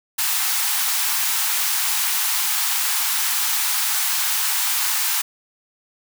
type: high-pass noise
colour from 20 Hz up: white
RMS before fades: -21 dBFS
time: 0.18-5.22 s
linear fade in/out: 10 ms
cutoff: 760 Hz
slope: 96 dB/octave
effects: none